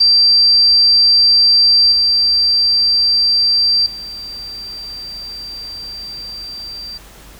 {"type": "tone with level steps", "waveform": "sine", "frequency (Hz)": 4700, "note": "D8", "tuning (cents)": 1, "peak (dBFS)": [-7, -10, -26], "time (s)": [0, 6.98], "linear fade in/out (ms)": 10, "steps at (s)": [1.92, 3.86], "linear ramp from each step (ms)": 2, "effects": ["added 50 Hz sine -41 dBFS peak until 7.39 s", "pink hiss -41 dBFS RMS until 7.39 s"]}